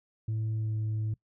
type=tone with pitch glide; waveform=sine; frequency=110 to 108.55 Hz; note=A2 to A2; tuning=0 to -23 cents; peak=-26 dBFS; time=0.28-1.14 s; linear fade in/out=5 ms; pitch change=-23 cents; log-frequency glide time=0.54-0.76 s; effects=noise-tail reverb RT60 0.1 s tail -24 dB re dry + tanh soft clip ceiling -27 dBFS